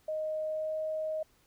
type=tone with pitch glide; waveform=sine; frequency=622.3 to 626.3 Hz; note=D#5 to D#5; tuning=0 to +11 cents; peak=-31 dBFS; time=0.08-1.23 s; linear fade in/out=5 ms; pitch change=+11 cents; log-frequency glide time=0.46-0.77 s; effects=pink hiss -67 dBFS RMS until 1.46 s